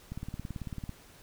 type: click train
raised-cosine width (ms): 5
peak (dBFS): -25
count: 15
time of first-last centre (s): 0.12-0.893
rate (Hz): 18.1
effects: pink hiss -56 dBFS RMS until 1.22 s